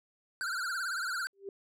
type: tone with vibrato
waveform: square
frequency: 1463 Hz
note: F#6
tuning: 20 cents flat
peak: -33 dBFS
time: 0.41-1.27 s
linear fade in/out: 0 ms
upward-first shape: triangle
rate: 18 Hz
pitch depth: 160 cents each way
type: tone with exponential growth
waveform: sine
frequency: 394.1 Hz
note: G4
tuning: 9 cents sharp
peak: -34 dBFS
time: 1.33-1.49 s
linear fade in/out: 2 ms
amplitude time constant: 33 ms
effects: low-pass 12000 Hz 12 dB/octave